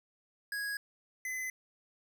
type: tone pair in turn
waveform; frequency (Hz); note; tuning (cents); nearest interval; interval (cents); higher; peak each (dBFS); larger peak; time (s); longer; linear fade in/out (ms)
square; 1657 / 2029; G#6 / B6; -4 / +46; major third; 350; second; -35 / -36; first; 0.52-0.77 / 1.25-1.5; neither; 2
effects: none